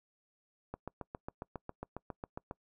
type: click train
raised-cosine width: 1 ms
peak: -26 dBFS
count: 14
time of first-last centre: 0.74-2.511 s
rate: 7.34 Hz
effects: noise-tail reverb RT60 0.1 s tail -25 dB re dry